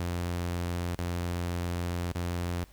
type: tone with dropouts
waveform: sawtooth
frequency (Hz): 87.3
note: F2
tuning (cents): 0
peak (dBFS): -26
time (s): 0-2.64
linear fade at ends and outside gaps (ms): 0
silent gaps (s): 0.952-0.99 / 2.121-2.151
effects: added 50 Hz sine -53 dBFS peak until 2.72 s + pink hiss -60 dBFS RMS until 2.72 s